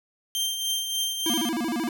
sawtooth tone with tremolo, 3156 Hz, G7, 11 cents sharp, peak -20 dBFS, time 0.35-1.49 s, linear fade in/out 0 ms, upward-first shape triangle, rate 3.4 Hz, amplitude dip 55%
square tone with vibrato, 277.2 Hz, C#4, in tune, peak -26 dBFS, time 1.26-1.89 s, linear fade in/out 2 ms, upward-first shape square, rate 13 Hz, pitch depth 280 cents each way
effects none

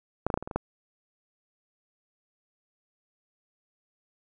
clicks, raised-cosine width 1 ms, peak -11 / -15 / -9 / -14 / -22 / -22 / -22 / -11 dBFS, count 8, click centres 0.266 / 0.302 / 0.341 / 0.375 / 0.426 / 0.475 / 0.512 / 0.56 s, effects none

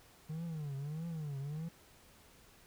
triangle tone with vibrato, 151.8 Hz, D#3, 42 cents flat, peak -36 dBFS, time 0.29-1.69 s, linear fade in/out 10 ms, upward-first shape triangle, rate 1.6 Hz, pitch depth 210 cents each way, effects pink hiss -62 dBFS RMS until 2.66 s

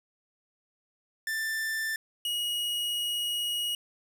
45% pulse tone pair in turn, 1775 / 2896 Hz, A6 / F#7, +15 / -38 cents, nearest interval minor sixth, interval 847 cents, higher second, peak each -29 / -28 dBFS, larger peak second, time 1.27-1.96 / 2.25-3.75 s, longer second, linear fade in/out 2 ms, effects none

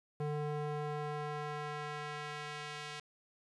square tone with band-pass filter sweep, 148.9 Hz, D3, 24 cents sharp, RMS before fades -40 dBFS, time 0.2-3 s, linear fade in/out 5 ms, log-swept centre 410 to 3100 Hz, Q 0.74, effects resampled to 24000 Hz + 11-bit

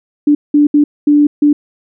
sine tone bursts at uneven times, 293.5 Hz, D4, 1 cent flat, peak -5 dBFS, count 5, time 0.27-0.35 / 0.54-0.67 / 0.74-0.84 / 1.07-1.27 / 1.42-1.53 s, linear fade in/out 5 ms, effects none

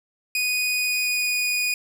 sawtooth tone with pitch glide, 2481 to 2467 Hz, D#7 to D#7, -6 to -15 cents, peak -18 dBFS, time 0.35-1.74 s, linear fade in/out 2 ms, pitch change -9 cents, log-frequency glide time 0.73-1.37 s, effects none

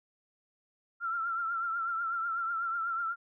sine tone with vibrato, 1360 Hz, F6, 46 cents flat, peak -30 dBFS, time 1-3.16 s, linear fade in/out 50 ms, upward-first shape triangle, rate 8.1 Hz, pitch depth 71 cents each way, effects none

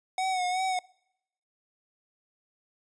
square tone with vibrato, 740 Hz, F#5, in tune, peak -27 dBFS, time 0.18-0.79 s, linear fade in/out 2 ms, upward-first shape sine, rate 2.7 Hz, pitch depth 46 cents each way, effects noise-tail reverb RT60 0.8 s tail -26 dB re dry + resampled to 22050 Hz

